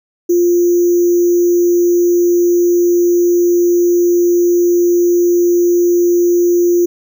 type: tone with sample-and-hold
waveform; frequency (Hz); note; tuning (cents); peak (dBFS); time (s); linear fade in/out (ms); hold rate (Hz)
sine; 349.2; F4; 0; -8; 0.29-6.86; 10; 6300
effects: none